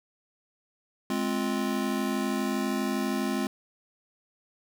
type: chord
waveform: square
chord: F minor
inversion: first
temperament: just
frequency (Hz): 209.5 / 261.9 / 349.2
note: Ab3 / C4 / F4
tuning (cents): +15 / +2 / 0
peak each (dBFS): -31 / -31 / -34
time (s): 1.1-3.47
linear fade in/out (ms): 2
effects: none